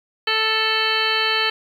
harmonic tone, 440 Hz, A4, in tune, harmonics 1 / 2 / 3 / 4 / 5 / 6 / 7 / 9 / 10, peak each -28 / -29 / -26 / -24 / -29 / -25 / -23 / -29 / -27 dBFS, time 0.27-1.5 s, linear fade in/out 5 ms, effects 8-bit

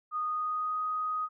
sine tone with pitch glide, 1235 to 1250.1 Hz, D#6 to D#6, -13 to +8 cents, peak -29 dBFS, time 0.11-1.29 s, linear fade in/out 50 ms, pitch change +21 cents, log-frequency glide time 0.25-0.81 s, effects none

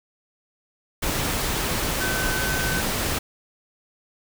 sine tone in noise, 1525 Hz, G6, 48 cents flat, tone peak -27 dBFS, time 2-2.81 s, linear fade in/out 10 ms, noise pink, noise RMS -25 dBFS, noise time 1.02-3.19 s, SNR -5 dB, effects none

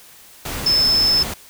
sine tone in noise, 5250 Hz, E8, 8 cents flat, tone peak -13 dBFS, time 0.66-1.23 s, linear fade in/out 5 ms, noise pink, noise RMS -27 dBFS, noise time 0.45-1.34 s, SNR +11 dB, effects white hiss -45 dBFS RMS until 1.49 s

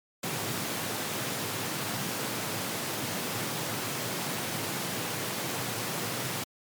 pink high-pass noise, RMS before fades -33 dBFS, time 0.23-6.44 s, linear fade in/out 5 ms, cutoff 100 Hz, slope 96 dB/octave, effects MP3 96 kbps

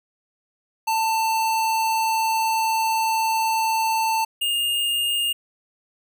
square tone pair in turn, 891 / 2829 Hz, A5 / F7, +22 / +22 cents, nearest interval octave + minor sixth, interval 2000 cents, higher second, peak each -20 / -21 dBFS, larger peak first, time 0.87-4.25 / 4.41-5.33 s, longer first, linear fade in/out 10 ms, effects none

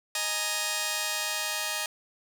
5% pulse chord, D# suspended fourth, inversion none, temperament just, 622.3 / 829.7 / 933.4 Hz, D#5 / G#5 / A#5, 0 / -2 / +2 cents, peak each -22 dBFS, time 0.15-1.86 s, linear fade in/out 2 ms, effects none

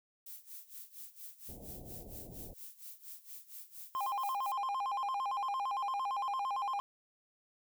violet noise with tremolo, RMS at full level -47 dBFS, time 0.26-4.52 s, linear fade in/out 5 ms, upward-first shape sine, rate 4.3 Hz, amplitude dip 85%
pink low-pass noise, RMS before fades -50 dBFS, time 1.48-2.54 s, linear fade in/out 10 ms, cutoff 730 Hz, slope 48 dB/octave
triangle tone with vibrato, 921 Hz, A#5, 21 cents flat, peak -31 dBFS, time 3.95-6.8 s, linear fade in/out 0 ms, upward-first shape square, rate 8.8 Hz, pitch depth 230 cents each way
effects none

